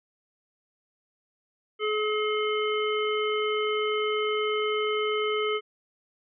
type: harmonic tone with a mistuned harmonic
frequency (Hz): 425.8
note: G#4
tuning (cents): +43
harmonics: 1 / 3 / 5 / 7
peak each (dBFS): -26 / -31 / -33 / -34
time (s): 1.79-5.61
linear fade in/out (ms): 50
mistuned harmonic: 7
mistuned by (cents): +37
effects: none